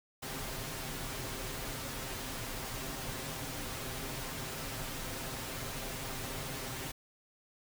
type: noise with comb filter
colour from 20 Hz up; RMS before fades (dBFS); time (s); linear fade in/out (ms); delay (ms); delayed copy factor
pink; -40; 0.22-6.92; 10; 7.6; +0.55
effects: none